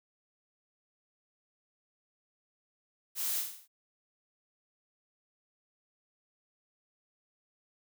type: noise with echo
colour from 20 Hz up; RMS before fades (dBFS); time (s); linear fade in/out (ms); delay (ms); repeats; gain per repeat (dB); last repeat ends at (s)
blue; -34; 3.15-3.44; 50; 48; 5; -5; 3.68
effects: none